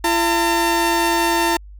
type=tone pair together; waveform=sawtooth; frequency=338.7 / 905 Hz; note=E4 / A5; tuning=+47 / +48 cents; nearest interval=octave + perfect fourth; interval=1701 cents; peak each=-15 / -14 dBFS; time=0.04-1.57 s; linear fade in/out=5 ms; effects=added 50 Hz sine -36 dBFS peak until 1.79 s